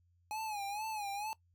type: tone with vibrato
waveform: square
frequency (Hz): 837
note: G#5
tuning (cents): +13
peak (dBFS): -38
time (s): 0.31-1.33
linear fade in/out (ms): 0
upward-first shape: sine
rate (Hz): 2.2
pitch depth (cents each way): 95
effects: noise-tail reverb RT60 0.1 s tail -19 dB re dry + added 87 Hz sine -68 dBFS peak until 1.54 s